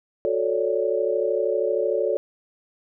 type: chord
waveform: sine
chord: D major seventh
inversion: first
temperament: equal with one note detuned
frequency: 367.2 / 440 / 554.4 / 587.3 Hz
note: F#4 / A4 / C#5 / D5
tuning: -13 / 0 / 0 / 0 cents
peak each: -27 / -24 / -25 / -28 dBFS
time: 0.25-2.17 s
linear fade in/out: 0 ms
effects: none